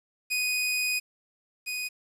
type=tone pair in turn; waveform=sawtooth; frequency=2489 / 2489 Hz; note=D#7 / D#7; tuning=0 / 0 cents; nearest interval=unison; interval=0 cents; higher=neither; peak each=-22 / -27 dBFS; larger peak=first; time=0.3-1 / 1.66-1.89 s; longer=first; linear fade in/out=20 ms; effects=resampled to 32000 Hz + 9-bit